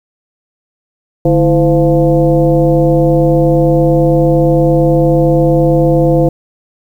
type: tone with frequency modulation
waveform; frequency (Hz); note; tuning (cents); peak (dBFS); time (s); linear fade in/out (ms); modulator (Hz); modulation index
sine; 329.6; E4; 0; -6; 1.25-6.29; 5; 182; 1.5
effects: 7-bit